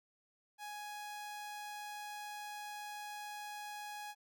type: tone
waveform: sawtooth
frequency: 833 Hz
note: G#5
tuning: 5 cents sharp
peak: -40 dBFS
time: 0.58-4.15 s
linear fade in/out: 50 ms
effects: none

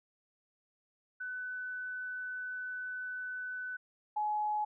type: tone pair in turn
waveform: sine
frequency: 1501 / 844.7 Hz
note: F#6 / G#5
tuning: +24 / +29 cents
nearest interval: minor seventh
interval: 995 cents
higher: first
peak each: -37 / -30 dBFS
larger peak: second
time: 1.2-3.77 / 4.16-4.65 s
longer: first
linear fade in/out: 10 ms
effects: none

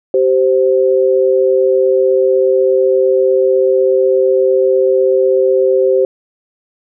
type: tone pair together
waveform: sine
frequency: 386.2 / 522.1 Hz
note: G4 / C5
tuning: -26 / -4 cents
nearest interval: perfect fourth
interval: 522 cents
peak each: -11 dBFS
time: 0.14-6.05 s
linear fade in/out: 2 ms
effects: none

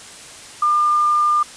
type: tone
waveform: sine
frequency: 1202 Hz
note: D6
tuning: 40 cents sharp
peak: -13 dBFS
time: 0.62-1.43 s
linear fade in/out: 5 ms
effects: white hiss -38 dBFS RMS until 1.56 s + resampled to 22050 Hz

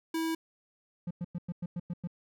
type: tone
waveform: square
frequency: 325.1 Hz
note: E4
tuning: 24 cents flat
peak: -30 dBFS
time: 0.14-0.35 s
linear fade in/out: 5 ms
type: tone bursts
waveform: triangle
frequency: 174.1 Hz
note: F3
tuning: 5 cents flat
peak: -30 dBFS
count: 8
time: 1.07-2.074 s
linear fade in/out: 5 ms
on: 38 ms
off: 100 ms
effects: none

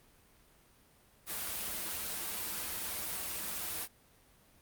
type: noise with comb filter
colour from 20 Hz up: white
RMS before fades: -38 dBFS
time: 1.26-3.88 s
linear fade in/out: 50 ms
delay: 7.4 ms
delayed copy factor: -0.8
effects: pink hiss -64 dBFS RMS until 4.61 s + Opus 32 kbps

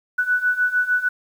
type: beating tone pair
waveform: sine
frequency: 1480 / 1486.6 Hz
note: F#6 / F#6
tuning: 0 / +8 cents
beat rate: 6.6 Hz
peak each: -22 / -19 dBFS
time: 0.18-1.09 s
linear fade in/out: 10 ms
effects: 8-bit

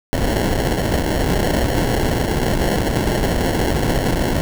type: noise with sample-and-hold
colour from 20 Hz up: pink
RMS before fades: -18 dBFS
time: 0.13-4.41 s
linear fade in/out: 0 ms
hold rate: 1225 Hz
effects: none

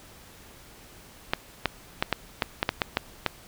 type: clicks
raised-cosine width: 0.3 ms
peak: -6 dBFS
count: 10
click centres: 1.335 / 1.657 / 2.025 / 2.127 / 2.422 / 2.629 / 2.691 / 2.818 / 2.971 / 3.263 s
effects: pink hiss -50 dBFS RMS until 3.47 s

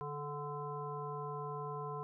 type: harmonic tone with a mistuned harmonic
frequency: 146.83 Hz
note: D3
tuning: in tune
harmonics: 1 / 3 / 5 / 7 / 9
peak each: -44 / -44 / -49 / -43 / -53 dBFS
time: 0.01-2.03 s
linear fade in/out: 0 ms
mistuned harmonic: 3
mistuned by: -23 cents
effects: none

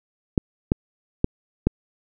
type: clicks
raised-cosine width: 3 ms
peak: -4 dBFS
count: 4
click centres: 0.378 / 0.719 / 1.244 / 1.67 s
effects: none

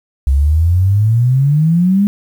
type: exponential sweep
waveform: sine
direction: up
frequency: 65.41 to 207.7 Hz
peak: -8 dBFS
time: 0.27-2.07 s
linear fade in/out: 0 ms
effects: 7-bit

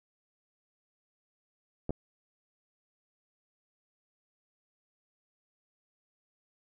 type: clicks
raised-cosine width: 2 ms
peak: -20 dBFS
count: 2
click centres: 1.894 / 1.906 s
effects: none

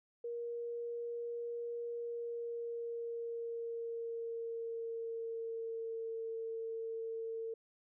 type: tone with pitch glide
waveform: sine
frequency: 472.1 to 452.3 Hz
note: A#4 to A4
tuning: +22 to +48 cents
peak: -38 dBFS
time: 0.24-7.54 s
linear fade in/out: 5 ms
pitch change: -74 cents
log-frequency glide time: 1.87-6.21 s
effects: none

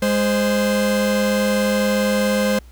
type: tone pair together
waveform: 45% pulse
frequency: 206.3 / 521.9 Hz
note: G#3 / C5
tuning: -11 / -4 cents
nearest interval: octave + major third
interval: 1607 cents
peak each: -19 dBFS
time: 0.02-2.59 s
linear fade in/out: 5 ms
effects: added 60 Hz sine -40 dBFS peak until 2.71 s + pink hiss -54 dBFS RMS until 2.71 s

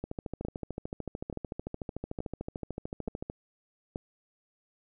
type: two click trains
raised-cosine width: 2 ms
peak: -22 / -21 dBFS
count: 45 / 5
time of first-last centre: 0.04-3.299 / 0.45-3.959 s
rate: 13.5 / 1.14 Hz
effects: none

